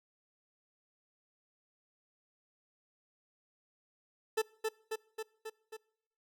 40% pulse tone with echo, 440 Hz, A4, in tune, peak -27 dBFS, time 4.37-4.42 s, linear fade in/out 10 ms, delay 270 ms, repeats 5, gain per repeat -3 dB, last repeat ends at 5.77 s, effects noise-tail reverb RT60 0.7 s tail -24 dB re dry

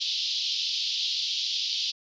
pink band-pass noise, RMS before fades -29 dBFS, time 0-1.92 s, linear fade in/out 20 ms, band 3100 to 5200 Hz, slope 48 dB/octave, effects resampled to 16000 Hz

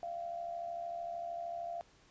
sine tone with amplitude modulation, 687 Hz, F5, 29 cents flat, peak -35 dBFS, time 0.03-1.81 s, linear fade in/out 0 ms, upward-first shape sine, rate 73.2 Hz, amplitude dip 60%, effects pink hiss -65 dBFS RMS until 2.1 s + resampled to 16000 Hz

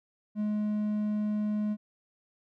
triangle tone, 210.7 Hz, G#3, 25 cents sharp, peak -25 dBFS, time 0.35-1.77 s, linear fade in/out 50 ms, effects none

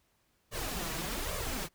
pink noise with flanger, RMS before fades -36 dBFS, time 0.51-1.69 s, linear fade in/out 50 ms, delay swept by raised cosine 1.7 to 6.3 ms, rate 1.2 Hz, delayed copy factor +0.75, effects pink hiss -73 dBFS RMS until 1.74 s

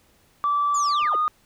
sine tone with pitch glide, 1161 to 1230 Hz, D6 to D#6, -20 to -20 cents, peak -18 dBFS, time 0.44-1.28 s, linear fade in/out 0 ms, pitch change +100 cents, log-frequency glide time 0.91-1.16 s
sine linear sweep, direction down, 7370 to 261.2 Hz, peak -27 dBFS, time 0.74-1.16 s, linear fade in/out 10 ms
effects tanh soft clip ceiling -14 dBFS + pink hiss -60 dBFS RMS until 1.45 s

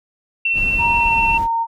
sine tone with tremolo, 2704 Hz, E7, 43 cents sharp, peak -14 dBFS, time 0.45-1.38 s, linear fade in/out 5 ms, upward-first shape triangle, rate 18 Hz, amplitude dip 30%
brown noise, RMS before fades -26 dBFS, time 0.53-1.48 s, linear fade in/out 50 ms
sine tone with pitch glide, 937 to 918.2 Hz, A#5 to A#5, +9 to -26 cents, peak -16 dBFS, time 0.78-1.67 s, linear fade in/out 50 ms, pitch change -35 cents, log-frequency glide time 1.01-1.15 s
effects none

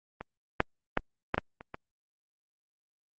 clicks, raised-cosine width 0.5 ms, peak -23 / -7 / -9 / -11 / -10 / -28 / -23 dBFS, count 7, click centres 0.21 / 0.604 / 0.974 / 1.344 / 1.38 / 1.609 / 1.744 s, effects Opus 32 kbps

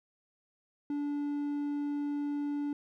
triangle tone, 289.6 Hz, D4, 24 cents flat, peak -29 dBFS, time 0.9-2.73 s, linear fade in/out 2 ms, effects none

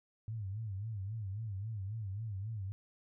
sine tone with vibrato, 103.83 Hz, G#2, in tune, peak -37 dBFS, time 0.28-2.72 s, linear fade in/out 0 ms, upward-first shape sine, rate 3.7 Hz, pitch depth 160 cents each way, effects none

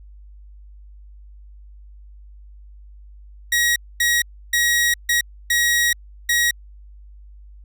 sawtooth tone bursts at uneven times, 1900 Hz, A#6, 33 cents sharp, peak -12 dBFS, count 6, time 3.52-3.76 / 4-4.22 / 4.53-4.94 / 5.09-5.21 / 5.5-5.93 / 6.29-6.51 s, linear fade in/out 5 ms, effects added 50 Hz sine -40 dBFS peak until 7.64 s

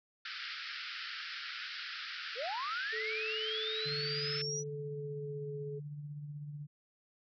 pink band-pass noise, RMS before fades -43 dBFS, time 0.25-4.42 s, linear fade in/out 5 ms, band 1300 to 5200 Hz, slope 96 dB/octave
sine linear sweep, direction up, 424.9 to 5930 Hz, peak -36 dBFS, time 2.35-4.64 s, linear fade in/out 50 ms
sine tone with pitch glide, 436.9 to 425.7 Hz, A4 to G#4, -12 to +43 cents, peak -40 dBFS, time 2.92-5.8 s, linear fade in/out 20 ms, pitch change -45 cents, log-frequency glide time 4.41-5.53 s
sine tone with tremolo, 146.8 Hz, D3, in tune, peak -39 dBFS, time 3.85-6.67 s, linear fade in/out 20 ms, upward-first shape triangle, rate 16 Hz, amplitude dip 45%
effects none

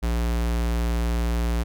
square tone, 58.27 Hz, A#1, in tune, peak -22 dBFS, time 0.02-1.64 s, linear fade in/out 20 ms, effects none

